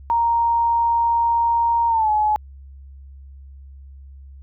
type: tone with pitch glide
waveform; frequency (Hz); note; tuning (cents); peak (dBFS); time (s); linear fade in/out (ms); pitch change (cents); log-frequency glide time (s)
sine; 932.3 to 850; A#5 to G#5; 0 to +40; -15; 0.1-2.36; 0; -160; 1.88-2.1
effects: added 68 Hz sine -38 dBFS peak until 4.42 s